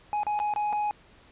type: tone with dropouts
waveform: triangle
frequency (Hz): 836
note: G#5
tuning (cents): +11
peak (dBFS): -23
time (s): 0.13-0.91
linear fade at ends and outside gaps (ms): 0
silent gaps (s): 0.233-0.267 / 0.391-0.4 / 0.538-0.561 / 0.727-0.731
effects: pink hiss -56 dBFS RMS until 1.31 s + resampled to 8000 Hz